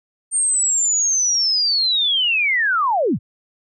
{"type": "linear sweep", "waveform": "sine", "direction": "down", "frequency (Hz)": [8800, 68.3], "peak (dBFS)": -15, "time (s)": [0.31, 3.19], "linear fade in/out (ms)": 50, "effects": []}